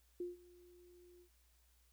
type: tone with ADSR envelope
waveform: sine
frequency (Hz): 353.7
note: F4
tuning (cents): +22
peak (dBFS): -38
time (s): 0.2-1.29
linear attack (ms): 4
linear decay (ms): 160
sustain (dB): -22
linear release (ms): 79
effects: added 60 Hz sine -70 dBFS peak until 1.92 s + white hiss -75 dBFS RMS until 1.92 s